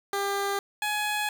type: tone pair in turn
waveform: 15% pulse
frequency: 398.9 / 840.6 Hz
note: G4 / G#5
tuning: +30 / +21 cents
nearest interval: octave + minor second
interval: 1291 cents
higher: second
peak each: -20 dBFS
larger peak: neither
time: 0.13-0.59 / 0.82-1.29 s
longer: second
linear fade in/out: 2 ms
effects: 8-bit